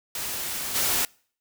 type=noise with level steps; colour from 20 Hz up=white; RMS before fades=-31 / -24 dBFS; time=0.15-1.05 s; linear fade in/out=2 ms; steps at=0.74 s; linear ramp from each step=20 ms; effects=noise-tail reverb RT60 0.5 s tail -26 dB re dry